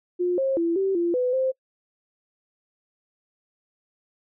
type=tone with pitch steps; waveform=sine; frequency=356.3 / 536 / 336.3 / 386.8 / 343.5 / 500 / 523 Hz; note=F4 / C5 / E4 / G4 / F4 / B4 / C5; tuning=+35 / +42 / +35 / -23 / -29 / +21 / -1 cents; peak=-20 dBFS; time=0.19-1.52 s; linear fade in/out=20 ms; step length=190 ms; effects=noise-tail reverb RT60 0.1 s tail -25 dB re dry